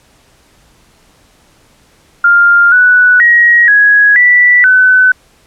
sine tone with pitch steps, 1400 / 1481 / 1895 / 1666 / 1964 / 1509 Hz, F6 / F#6 / A#6 / G#6 / B6 / F#6, +4 / +1 / +28 / +5 / -10 / +34 cents, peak -3 dBFS, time 2.24-5.12 s, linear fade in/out 5 ms, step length 480 ms, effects pink hiss -48 dBFS RMS until 5.46 s + low-pass 11000 Hz 12 dB/octave

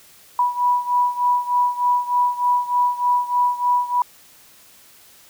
sine beating tone pair, 979 / 982.3 Hz, B5 / B5, -15 / -10 cents, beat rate 3.3 Hz, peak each -18 / -21 dBFS, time 0.39-4.02 s, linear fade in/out 2 ms, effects white hiss -49 dBFS RMS until 5.29 s

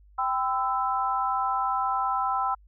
sine chord, E minor, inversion first, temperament equal with one note detuned, 784 / 1013.8 / 1318.5 Hz, G5 / B5 / E6, 0 / +45 / 0 cents, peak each -28 dBFS, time 0.18-2.55 s, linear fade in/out 10 ms, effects added 50 Hz sine -52 dBFS peak until 2.67 s

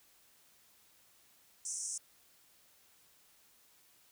white band-pass noise, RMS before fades -40 dBFS, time 1.65-1.98 s, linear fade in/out 5 ms, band 5600 to 9300 Hz, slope 96 dB/octave, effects white hiss -66 dBFS RMS until 4.11 s

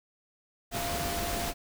sine tone in noise, 692 Hz, F5, 16 cents flat, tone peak -35 dBFS, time 0.71-1.54 s, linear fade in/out 50 ms, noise pink, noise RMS -33 dBFS, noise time 0.71-1.54 s, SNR -5 dB, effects none

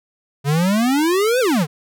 square exponential two-way sweep, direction up then down, 136.4 to 528 to 136.4 Hz, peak -15 dBFS, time 0.44-1.67 s, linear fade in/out 50 ms, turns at 1.4 s, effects none

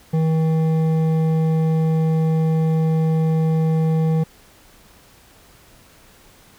sine tone with hard clipping, 160 Hz, D#3, 49 cents sharp, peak -17 dBFS, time 0.13-4.24 s, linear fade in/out 10 ms, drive 9 dB, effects pink hiss -50 dBFS RMS until 6.58 s

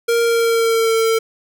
square tone with pitch glide, 466.2 to 449.8 Hz, A#4 to A4, 0 to +38 cents, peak -14 dBFS, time 0.08-1.19 s, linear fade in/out 10 ms, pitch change -62 cents, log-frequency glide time 0.22-0.95 s, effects none

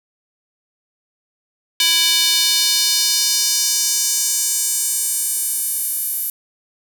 square tone with high-pass filter sweep, 330.8 Hz, E4, 6 cents sharp, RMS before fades -18 dBFS, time 1.8-6.3 s, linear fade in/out 2 ms, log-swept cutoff 3300 to 12000 Hz, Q 2, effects none

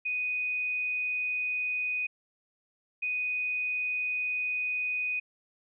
sine tone pair in turn, 2489 / 2489 Hz, D#7 / D#7, 0 / 0 cents, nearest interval unison, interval 0 cents, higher neither, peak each -28 dBFS, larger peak neither, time 0.05-2.07 / 3.02-5.2 s, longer second, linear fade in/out 10 ms, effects none

